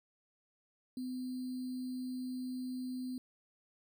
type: tone with sample-and-hold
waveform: sine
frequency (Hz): 254.2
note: C4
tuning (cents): -50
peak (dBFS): -37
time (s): 0.97-3.18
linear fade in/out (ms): 2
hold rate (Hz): 4410
effects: none